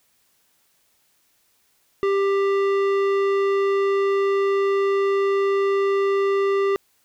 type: tone with low-pass filter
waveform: square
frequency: 394.8 Hz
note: G4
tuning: 12 cents sharp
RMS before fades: -20 dBFS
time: 2.03-6.76 s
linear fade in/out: 0 ms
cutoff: 2200 Hz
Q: 0.69
effects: white hiss -64 dBFS RMS until 7.04 s